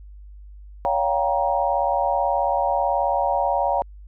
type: chord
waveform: sine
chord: G half-diminished seventh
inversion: second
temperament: just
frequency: 564.5 / 705.6 / 784 / 940.8 Hz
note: Db5 / F5 / G5 / Bb5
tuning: +31 / +18 / 0 / +16 cents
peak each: -24 dBFS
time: 0.85-3.82 s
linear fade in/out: 0 ms
effects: added 50 Hz sine -39 dBFS peak until 4.07 s